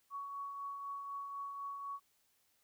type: tone with tremolo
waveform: sine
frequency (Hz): 1120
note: C#6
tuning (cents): +18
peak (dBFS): -39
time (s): 0.1-2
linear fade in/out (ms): 50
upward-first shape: triangle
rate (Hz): 4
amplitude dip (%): 40
effects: white hiss -75 dBFS RMS until 2.63 s